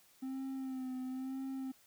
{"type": "tone with vibrato", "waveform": "triangle", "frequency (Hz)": 261.6, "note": "C4", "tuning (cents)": 0, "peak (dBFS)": -36, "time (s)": [0.22, 1.72], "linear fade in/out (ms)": 10, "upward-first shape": "sine", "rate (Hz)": 1, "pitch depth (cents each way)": 36, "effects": ["white hiss -66 dBFS RMS until 1.86 s"]}